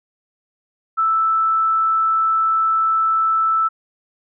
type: tone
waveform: sine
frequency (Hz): 1318.5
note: E6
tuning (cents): 0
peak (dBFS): -14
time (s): 0.97-3.69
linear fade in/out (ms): 20
effects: none